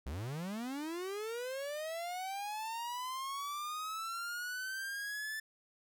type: linear sweep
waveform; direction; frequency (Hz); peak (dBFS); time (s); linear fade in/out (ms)
45% pulse; up; 58.27 to 1762; -38; 0.06-5.4; 5
effects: none